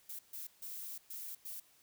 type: noise bursts at uneven times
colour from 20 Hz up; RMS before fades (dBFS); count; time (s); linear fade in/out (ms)
violet; -45; 5; 0.09-0.19 / 0.33-0.47 / 0.62-0.98 / 1.1-1.35 / 1.45-1.6; 5
effects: white hiss -67 dBFS RMS until 1.82 s